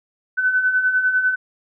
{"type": "beating tone pair", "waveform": "sine", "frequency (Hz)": [1502, 1512], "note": ["F#6", "F#6"], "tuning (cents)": [26, 37], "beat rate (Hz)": 10, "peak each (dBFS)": [-24, -16], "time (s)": [0.37, 1.36], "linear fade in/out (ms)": 20, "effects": []}